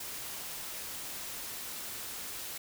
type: noise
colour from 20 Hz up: white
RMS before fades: -41 dBFS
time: 0-2.58 s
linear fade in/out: 5 ms
effects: none